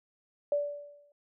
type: tone with exponential decay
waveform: sine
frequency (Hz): 580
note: D5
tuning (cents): -22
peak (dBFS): -23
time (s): 0.52-1.12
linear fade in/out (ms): 2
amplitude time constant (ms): 130
effects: none